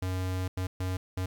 square tone bursts at uneven times, 92.5 Hz, F#2, in tune, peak -30 dBFS, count 4, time 0.02-0.48 / 0.57-0.67 / 0.8-0.97 / 1.17-1.26 s, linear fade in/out 5 ms, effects 10-bit

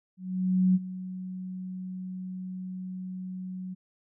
sine tone with ADSR envelope, 185 Hz, F#3, in tune, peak -18 dBFS, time 0.17-3.75 s, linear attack 580 ms, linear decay 34 ms, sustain -16 dB, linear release 21 ms, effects none

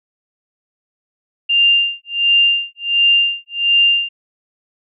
sine tone with tremolo, 2794 Hz, F7, in tune, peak -8 dBFS, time 1.49-4.09 s, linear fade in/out 10 ms, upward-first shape sine, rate 1.4 Hz, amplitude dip 100%, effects none

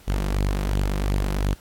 sawtooth tone with flanger, 49 Hz, G1, in tune, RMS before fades -23 dBFS, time 0.07-1.55 s, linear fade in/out 20 ms, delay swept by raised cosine 0.26 to 5.86 ms, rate 2.8 Hz, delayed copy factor +0.5, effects pink hiss -51 dBFS RMS until 1.6 s + AAC 64 kbps

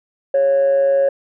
sine tone with amplitude modulation, 551 Hz, C#5, 11 cents flat, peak -8 dBFS, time 0.34-1.09 s, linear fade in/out 5 ms, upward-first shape sine, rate 147 Hz, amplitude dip 45%, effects tanh soft clip ceiling -9 dBFS

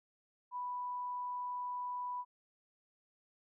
sine tone, 987.8 Hz, B5, in tune, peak -37 dBFS, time 0.51-2.25 s, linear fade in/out 50 ms, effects none

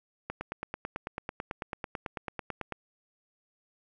click train, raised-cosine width 0.5 ms, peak -19 dBFS, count 23, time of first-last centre 0.3-2.723 s, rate 9.08 Hz, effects none

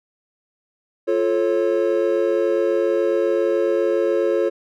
triangle chord, F augmented, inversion none, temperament just, 349.2 / 436.5 / 545.7 Hz, F4 / A4 / C#5, 0 / -14 / -27 cents, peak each -19 dBFS, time 1.07-4.5 s, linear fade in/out 20 ms, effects none

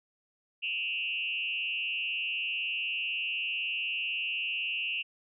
sine tone with frequency modulation, 2738 Hz, F7, 35 cents flat, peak -30 dBFS, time 0.62-5.03 s, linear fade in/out 20 ms, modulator 177 Hz, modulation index 1.1, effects none

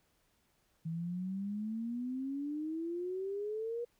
sine exponential sweep, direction up, 160.3 to 481.4 Hz, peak -35 dBFS, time 0.85-3.85 s, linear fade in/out 10 ms, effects pink hiss -74 dBFS RMS until 3.99 s

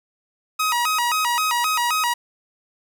sawtooth tone with vibrato, 1100 Hz, C#6, 14 cents flat, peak -15 dBFS, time 0.59-2.14 s, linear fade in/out 10 ms, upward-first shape square, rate 3.8 Hz, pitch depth 240 cents each way, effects none

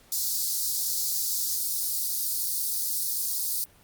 white high-pass noise, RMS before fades -28 dBFS, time 0.12-3.64 s, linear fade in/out 2 ms, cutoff 4200 Hz, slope 48 dB/octave, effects pink hiss -57 dBFS RMS until 3.83 s + Opus 48 kbps

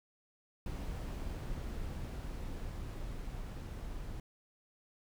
brown noise with level ramp, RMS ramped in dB -39 to -43 dBFS, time 0.66-4.2 s, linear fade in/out 2 ms, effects none

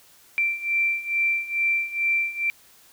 sine beating tone pair, 2349 / 2351.3 Hz, D7 / D7, 0 / +1 cents, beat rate 2.3 Hz, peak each -26 / -23 dBFS, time 0.38-2.5 s, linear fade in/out 0 ms, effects white hiss -54 dBFS RMS until 2.92 s

